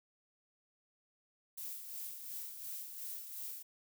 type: noise with tremolo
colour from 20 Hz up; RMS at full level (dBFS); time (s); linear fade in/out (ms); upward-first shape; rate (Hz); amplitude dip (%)
violet; -43; 1.57-3.63; 10; sine; 2.8; 50
effects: none